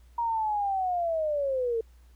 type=linear sweep; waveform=sine; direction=down; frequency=948 to 444.7 Hz; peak=-25 dBFS; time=0.18-1.81 s; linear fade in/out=5 ms; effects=added 60 Hz sine -52 dBFS peak until 2.15 s + pink hiss -67 dBFS RMS until 2.15 s